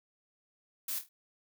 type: noise with echo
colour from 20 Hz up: blue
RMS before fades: -36 dBFS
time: 0.88-0.99 s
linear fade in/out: 5 ms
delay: 25 ms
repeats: 4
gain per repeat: -8 dB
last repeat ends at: 1.09 s
effects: none